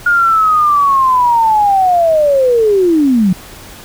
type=linear sweep; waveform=sine; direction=down; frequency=1431 to 174.61 Hz; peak=-7 dBFS; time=0.06-3.33 s; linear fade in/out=5 ms; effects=pink hiss -34 dBFS RMS until 3.84 s